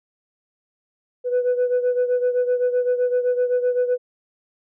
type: beating tone pair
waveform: sine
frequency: 493.9 / 501.7 Hz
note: B4 / B4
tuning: 0 / +27 cents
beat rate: 7.8 Hz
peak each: -17 / -22 dBFS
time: 1.24-3.98 s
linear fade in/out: 50 ms
effects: tanh soft clip ceiling -14 dBFS